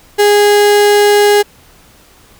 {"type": "tone", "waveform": "35% pulse", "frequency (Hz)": 412.2, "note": "G#4", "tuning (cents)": -13, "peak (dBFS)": -4, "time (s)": [0.18, 1.43], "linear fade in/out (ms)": 20, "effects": ["pink hiss -44 dBFS RMS until 2.39 s"]}